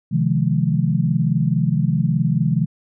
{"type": "chord", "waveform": "sine", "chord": "F minor seventh", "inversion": "second", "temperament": "equal with one note detuned", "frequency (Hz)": [130.81, 155.56, 174.61, 212.5], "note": ["C3", "Eb3", "F3", "Ab3"], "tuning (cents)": [0, 0, 0, 40], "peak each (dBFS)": [-21, -19, -21, -24], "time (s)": [0.11, 2.66], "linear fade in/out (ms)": 20, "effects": []}